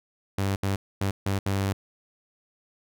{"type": "tone bursts at uneven times", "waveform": "sawtooth", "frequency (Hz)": 98, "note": "G2", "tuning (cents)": 0, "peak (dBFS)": -20, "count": 5, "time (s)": [[0.38, 0.56], [0.63, 0.76], [1.01, 1.11], [1.26, 1.39], [1.46, 1.73]], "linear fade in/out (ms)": 5, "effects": []}